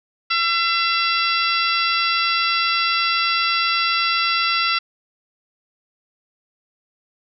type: harmonic tone with a mistuned harmonic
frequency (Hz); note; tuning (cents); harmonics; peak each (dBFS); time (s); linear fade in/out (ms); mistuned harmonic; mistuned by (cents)
676; E5; +43; 2 / 3 / 4 / 5 / 6 / 7 / 8; -21 / -26 / -23 / -27 / -28 / -25 / -32; 0.3-4.79; 10; 6; -34
effects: none